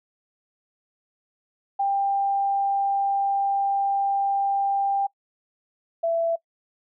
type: tone pair in turn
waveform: sine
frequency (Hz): 793 / 666.8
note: G5 / E5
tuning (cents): +20 / +20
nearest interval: minor third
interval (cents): 300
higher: first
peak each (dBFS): -20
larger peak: neither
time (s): 1.79-5.07 / 6.03-6.36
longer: first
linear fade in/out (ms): 10
effects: noise-tail reverb RT60 0.1 s tail -22 dB re dry